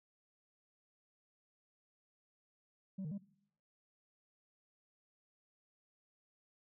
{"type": "tone with pitch steps", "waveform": "sine", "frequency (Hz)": [191.5, 152.5, 200.4], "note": ["G3", "D#3", "G3"], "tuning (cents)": [-40, -34, 38], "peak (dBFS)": -37, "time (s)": [2.98, 3.181], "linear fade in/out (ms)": 10, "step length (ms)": 67, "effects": ["noise-tail reverb RT60 0.7 s tail -21 dB re dry", "tanh soft clip ceiling -38 dBFS"]}